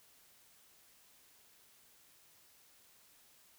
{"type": "silence", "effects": ["white hiss -65 dBFS RMS until 3.58 s"]}